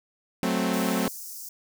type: chord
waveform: sawtooth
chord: F# diminished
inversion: none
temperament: equal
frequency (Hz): 185 / 220 / 261.6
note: F#3 / A3 / C4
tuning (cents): 0 / 0 / 0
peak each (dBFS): -24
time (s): 0.43-1.08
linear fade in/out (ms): 0
type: high-pass noise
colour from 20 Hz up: white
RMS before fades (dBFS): -39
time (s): 0.73-1.49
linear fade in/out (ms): 5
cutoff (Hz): 5100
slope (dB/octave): 48
effects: none